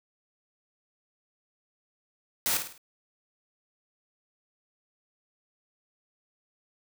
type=noise with echo; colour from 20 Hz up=white; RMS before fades=-27 dBFS; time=2.46-2.57 s; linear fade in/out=0 ms; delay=52 ms; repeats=4; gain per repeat=-7 dB; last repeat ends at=2.778 s; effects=none